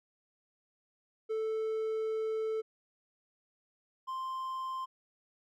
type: tone pair in turn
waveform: triangle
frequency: 440 / 1046.5 Hz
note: A4 / C6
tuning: 0 / 0 cents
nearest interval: octave + minor third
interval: 1500 cents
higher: second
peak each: -29 / -33 dBFS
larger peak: first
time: 1.29-2.62 / 4.07-4.86 s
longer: first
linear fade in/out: 20 ms
effects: none